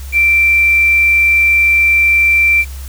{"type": "tone with quantisation", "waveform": "sine", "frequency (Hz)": 2349, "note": "D7", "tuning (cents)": 0, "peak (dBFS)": -7, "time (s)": [0.12, 2.65], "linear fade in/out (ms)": 50, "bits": 5, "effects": ["added 67 Hz sine -24 dBFS peak until 2.88 s", "white hiss -37 dBFS RMS until 2.88 s"]}